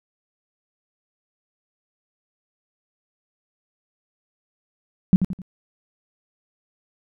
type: tone with echo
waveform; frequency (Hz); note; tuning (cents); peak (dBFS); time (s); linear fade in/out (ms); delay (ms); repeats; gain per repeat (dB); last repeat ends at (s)
sine; 185; F#3; 0; -8; 5.13-5.16; 0; 86; 3; -8; 5.418
effects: none